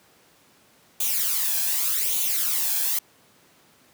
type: noise with flanger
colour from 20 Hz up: blue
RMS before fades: -24 dBFS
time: 1-2.99 s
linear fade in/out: 5 ms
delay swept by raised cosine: 0.29 to 1.22 ms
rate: 0.85 Hz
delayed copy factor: +0.65
effects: pink hiss -57 dBFS RMS until 3.93 s + high-pass 150 Hz 12 dB/octave